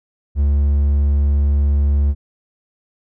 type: tone with hard clipping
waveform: triangle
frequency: 71.5 Hz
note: D2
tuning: 46 cents flat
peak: -13 dBFS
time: 0.35-2.15 s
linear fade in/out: 50 ms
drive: 6 dB
effects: none